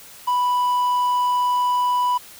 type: tone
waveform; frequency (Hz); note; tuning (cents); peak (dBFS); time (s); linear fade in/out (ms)
triangle; 987.8; B5; 0; -15; 0.27-2.18; 10
effects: white hiss -43 dBFS RMS until 2.39 s